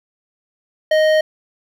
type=tone with hard clipping; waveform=sine; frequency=622.3 Hz; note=D#5; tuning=in tune; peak=-13 dBFS; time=0.91-1.21 s; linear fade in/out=5 ms; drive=12 dB; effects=none